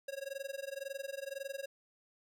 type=tone with amplitude modulation; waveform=square; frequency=548 Hz; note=C#5; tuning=20 cents flat; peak=-37 dBFS; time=0.08-1.66 s; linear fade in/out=5 ms; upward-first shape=sine; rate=21.9 Hz; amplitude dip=95%; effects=none